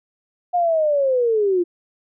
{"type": "linear sweep", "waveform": "sine", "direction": "down", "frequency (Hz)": [720, 340.9], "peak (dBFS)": -15, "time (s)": [0.53, 1.64], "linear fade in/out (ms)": 20, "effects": []}